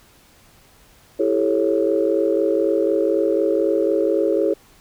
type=chord; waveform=sine; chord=A dominant seventh; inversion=second; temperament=just; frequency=330 / 396 / 440 / 550 Hz; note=E4 / G4 / A4 / C#5; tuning=+2 / +18 / 0 / -14 cents; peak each=-21 dBFS; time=1.19-4.54 s; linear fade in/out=10 ms; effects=tanh soft clip ceiling -5 dBFS + pink hiss -52 dBFS RMS until 4.8 s